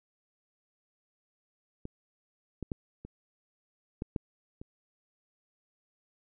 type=clicks; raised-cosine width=3 ms; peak=-26 / -23 / -20 / -30 / -21 / -18 / -30 dBFS; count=7; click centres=1.854 / 2.627 / 2.718 / 3.05 / 4.021 / 4.162 / 4.615 s; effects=none